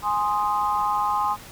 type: chord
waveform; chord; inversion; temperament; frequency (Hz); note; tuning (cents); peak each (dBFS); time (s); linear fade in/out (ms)
sine; Ab major; none; equal; 830.6 / 1046.5 / 1244.5; Ab5 / C6 / Eb6; 0 / 0 / 0; -24 / -24 / -27; 0.02-1.37; 50
effects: pink hiss -43 dBFS RMS until 1.51 s